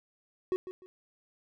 triangle tone with echo, 370 Hz, F#4, in tune, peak -24 dBFS, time 0.52-0.56 s, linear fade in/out 0 ms, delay 150 ms, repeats 2, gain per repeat -12 dB, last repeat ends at 0.86 s, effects none

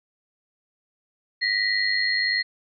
sine tone cluster, 1893 / 1994 / 4248 Hz, A#6 / B6 / C8, +26 / +16 / +25 cents, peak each -25 dBFS, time 1.41-2.43 s, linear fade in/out 20 ms, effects none

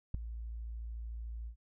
sine tone with ADSR envelope, 56.8 Hz, A#1, 44 cents flat, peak -24 dBFS, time 0.14-1.56 s, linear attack 5 ms, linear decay 3 ms, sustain -15 dB, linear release 92 ms, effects none

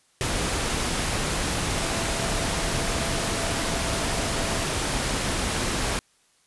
sine tone in noise, 670 Hz, E5, 28 cents sharp, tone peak -36 dBFS, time 1.82-4.64 s, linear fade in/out 0 ms, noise pink, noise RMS -26 dBFS, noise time 0.21-5.99 s, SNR -13 dB, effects white hiss -63 dBFS RMS until 6.46 s + resampled to 24000 Hz

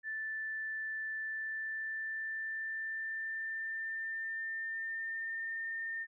sine tone with pitch glide, 1760 to 1813.7 Hz, A6 to A#6, 0 to -48 cents, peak -36 dBFS, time 0.03-6.07 s, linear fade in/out 50 ms, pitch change +52 cents, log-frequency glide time 1.17-5.67 s, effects none

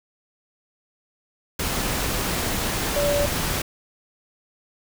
sine tone in noise, 577 Hz, D5, 31 cents flat, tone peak -20 dBFS, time 2.96-3.26 s, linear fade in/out 5 ms, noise pink, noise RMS -25 dBFS, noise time 1.59-3.62 s, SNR +2 dB, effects none

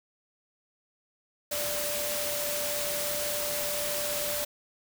sine tone in noise, 587.3 Hz, D5, in tune, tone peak -34 dBFS, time 1.51-4.45 s, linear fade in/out 10 ms, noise white, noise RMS -32 dBFS, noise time 1.51-4.45 s, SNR -5 dB, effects none

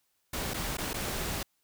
pink noise with dropouts, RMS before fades -34 dBFS, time 0.33-1.43 s, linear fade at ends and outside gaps 5 ms, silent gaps 0.537-0.541 / 0.771-0.782 / 0.933-0.941 s, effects white hiss -75 dBFS RMS until 1.63 s

